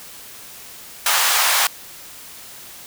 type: high-pass noise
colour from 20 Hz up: pink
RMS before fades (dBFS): -17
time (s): 1.06-1.67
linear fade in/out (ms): 2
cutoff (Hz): 810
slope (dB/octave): 24
effects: white hiss -39 dBFS RMS until 2.86 s